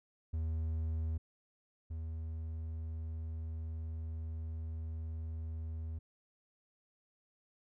triangle tone pair in turn, 80 / 80.38 Hz, D#2 / E2, +49 / -43 cents, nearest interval unison, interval 8 cents, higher second, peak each -31 / -36 dBFS, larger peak first, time 0.33-1.18 / 1.9-5.99 s, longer second, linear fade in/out 10 ms, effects none

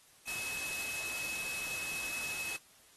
sine tone in noise, 2578 Hz, E7, 39 cents flat, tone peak -39 dBFS, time 0.27-2.57 s, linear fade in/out 10 ms, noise white, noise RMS -41 dBFS, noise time 0.27-2.57 s, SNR -1 dB, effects white hiss -62 dBFS RMS until 2.96 s + AAC 32 kbps

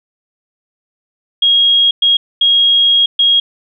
sine tone bursts at uneven times, 3278 Hz, G#7, 23 cents flat, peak -7 dBFS, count 4, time 1.42-1.91 / 2.02-2.17 / 2.41-3.06 / 3.19-3.4 s, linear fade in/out 5 ms, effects none

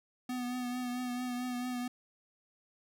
square tone with vibrato, 248 Hz, B3, 7 cents sharp, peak -35 dBFS, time 0.29-1.88 s, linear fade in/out 5 ms, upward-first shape triangle, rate 4.5 Hz, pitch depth 32 cents each way, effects none

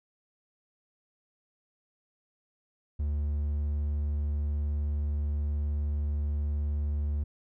triangle tone, 73.42 Hz, D2, in tune, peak -25 dBFS, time 2.99-7.24 s, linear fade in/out 10 ms, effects none

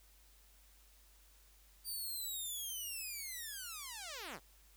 5% pulse linear sweep, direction down, 4699 to 99.9 Hz, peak -33 dBFS, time 1.84-4.4 s, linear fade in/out 50 ms, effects added 50 Hz sine -64 dBFS peak until 4.76 s + white hiss -67 dBFS RMS until 4.76 s

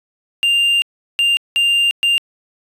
triangle tone bursts at uneven times, 2794 Hz, F7, in tune, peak -10 dBFS, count 4, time 0.43-0.82 / 1.19-1.37 / 1.56-1.91 / 2.03-2.18 s, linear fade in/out 0 ms, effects resampled to 32000 Hz

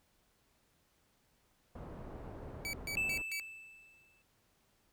pink low-pass noise, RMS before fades -47 dBFS, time 1.75-3.22 s, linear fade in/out 5 ms, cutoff 810 Hz, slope 12 dB/octave
sawtooth tone bursts, 2287 Hz, D7, 47 cents flat, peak -34 dBFS, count 4, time 2.65-3.398 s, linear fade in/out 0 ms, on 82 ms, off 140 ms
triangle tone with exponential decay, 2637 Hz, E7, in tune, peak -28 dBFS, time 2.97-4.22 s, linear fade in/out 2 ms, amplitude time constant 270 ms
effects pink hiss -73 dBFS RMS until 4.92 s

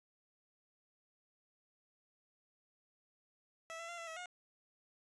15% pulse tone with pitch steps, 655 / 670 / 689 / 670 / 646 / 718 Hz, E5 / E5 / F5 / E5 / E5 / F5, -11 / +28 / -24 / +28 / -35 / +48 cents, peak -38 dBFS, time 3.7-4.258 s, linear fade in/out 0 ms, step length 93 ms, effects resampled to 22050 Hz + 12-bit

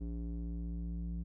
square tone with low-pass filter sweep, 57.7 Hz, A#1, 17 cents flat, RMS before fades -39 dBFS, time 0-1.24 s, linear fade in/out 20 ms, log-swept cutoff 300 to 190 Hz, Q 2.1, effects none

